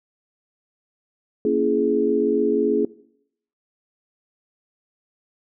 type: chord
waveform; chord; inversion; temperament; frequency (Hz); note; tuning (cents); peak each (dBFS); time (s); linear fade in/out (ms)
sine; A# half-diminished seventh; none; just; 233.1 / 279.7 / 335.6 / 419.5; A#3 / C#4 / E4 / G#4; 0 / +16 / +31 / +17; -25 / -24 / -24 / -19; 1.45-2.85; 2
effects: noise-tail reverb RT60 0.7 s tail -20 dB re dry